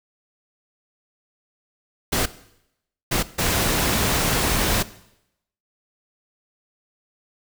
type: noise bursts at uneven times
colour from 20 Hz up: pink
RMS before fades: -21 dBFS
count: 3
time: 2.12-2.26 / 3.11-3.23 / 3.38-4.83 s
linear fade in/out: 10 ms
effects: noise-tail reverb RT60 0.8 s tail -17 dB re dry